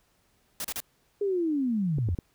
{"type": "noise bursts", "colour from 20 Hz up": "white", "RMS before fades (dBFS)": -33, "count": 3, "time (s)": [0.6, 0.803], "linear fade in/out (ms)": 2, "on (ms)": 45, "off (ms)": 34}
{"type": "linear sweep", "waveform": "sine", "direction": "down", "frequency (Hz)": [415.3, 76.8], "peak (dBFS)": -24, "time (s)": [1.21, 2.15], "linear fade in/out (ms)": 5}
{"type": "clicks", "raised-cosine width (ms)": 3, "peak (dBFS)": -19, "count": 3, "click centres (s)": [1.985, 2.088, 2.188]}
{"effects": ["pink hiss -68 dBFS RMS until 2.34 s"]}